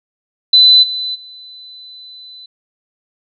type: tone with level steps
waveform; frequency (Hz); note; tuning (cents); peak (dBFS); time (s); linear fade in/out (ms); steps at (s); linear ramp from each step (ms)
sine; 4010; B7; +26; -4 / -18 / -33; 0.53-2.46; 5; 0.82 / 1.14; 20
effects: none